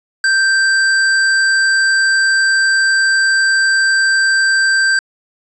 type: tone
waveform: square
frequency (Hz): 1568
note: G6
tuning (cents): 0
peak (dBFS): -11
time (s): 0.24-4.99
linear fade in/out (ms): 2
effects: resampled to 22050 Hz + 7-bit